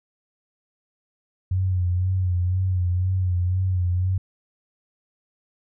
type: tone with vibrato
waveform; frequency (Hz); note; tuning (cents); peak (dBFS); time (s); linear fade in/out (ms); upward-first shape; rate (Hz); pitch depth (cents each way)
sine; 91.3; F#2; -23; -19; 1.51-4.18; 5; sine; 2; 51
effects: none